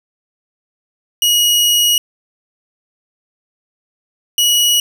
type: tone pair in turn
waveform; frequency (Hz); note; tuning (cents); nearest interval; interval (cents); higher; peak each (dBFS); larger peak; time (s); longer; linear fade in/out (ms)
sawtooth; 2900 / 2916; F#7 / F#7; -35 / -26; unison; 9; second; -7; neither; 1.22-1.98 / 4.38-4.8; first; 2
effects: none